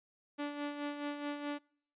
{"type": "tone with tremolo", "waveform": "sawtooth", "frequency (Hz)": 290.7, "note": "D4", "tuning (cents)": -18, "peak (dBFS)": -31, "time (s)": [0.38, 1.59], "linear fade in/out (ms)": 20, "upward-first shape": "sine", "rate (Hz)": 4.7, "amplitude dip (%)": 55, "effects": ["noise-tail reverb RT60 0.6 s tail -26 dB re dry", "resampled to 8000 Hz"]}